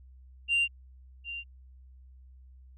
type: tone with echo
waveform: sine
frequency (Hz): 2778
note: F7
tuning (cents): -10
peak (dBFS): -21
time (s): 0.48-0.68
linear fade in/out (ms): 50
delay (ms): 760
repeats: 1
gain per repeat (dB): -14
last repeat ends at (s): 1.44
effects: tanh soft clip ceiling -21 dBFS + added 64 Hz sine -50 dBFS peak until 2.77 s